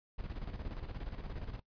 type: noise with tremolo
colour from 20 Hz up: brown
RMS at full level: -40 dBFS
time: 0.18-1.6 s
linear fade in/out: 10 ms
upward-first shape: square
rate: 17 Hz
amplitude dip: 60%
effects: noise-tail reverb RT60 0.1 s tail -19 dB re dry + resampled to 11025 Hz